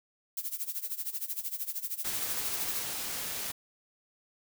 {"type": "noise with tremolo", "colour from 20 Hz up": "violet", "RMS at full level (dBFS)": -33, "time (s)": [0.37, 2.83], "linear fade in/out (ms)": 2, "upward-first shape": "sine", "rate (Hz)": 13, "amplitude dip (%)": 85}
{"type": "noise", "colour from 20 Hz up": "white", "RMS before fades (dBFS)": -36, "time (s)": [2.04, 3.52], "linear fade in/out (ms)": 10}
{"effects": []}